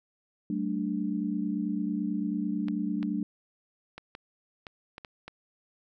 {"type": "chord", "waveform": "sine", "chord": "G suspended second", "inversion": "none", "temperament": "equal with one note detuned", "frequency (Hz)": [190.97, 220, 293.7], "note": ["G3", "A3", "D4"], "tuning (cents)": [-45, 0, 0], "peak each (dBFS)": -32, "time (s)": [0.5, 3.23], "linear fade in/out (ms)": 2}
{"type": "clicks", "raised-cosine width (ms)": 0.3, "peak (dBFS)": -25, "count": 8, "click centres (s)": [2.684, 3.029, 3.98, 4.151, 4.668, 4.981, 5.048, 5.28]}
{"effects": []}